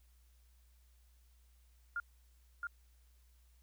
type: tone with echo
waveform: sine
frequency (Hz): 1408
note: F6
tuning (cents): +14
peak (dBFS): -35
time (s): 1.96-2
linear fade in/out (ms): 2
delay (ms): 670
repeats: 1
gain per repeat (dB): -2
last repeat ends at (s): 2.67
effects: added 60 Hz sine -63 dBFS peak until 3.62 s + white hiss -75 dBFS RMS until 3.62 s